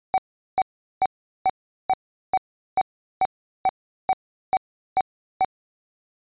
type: tone bursts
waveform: triangle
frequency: 759 Hz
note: F#5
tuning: 44 cents sharp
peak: -14 dBFS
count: 13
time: 0.14-5.447 s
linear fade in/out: 0 ms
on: 39 ms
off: 400 ms
effects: resampled to 8000 Hz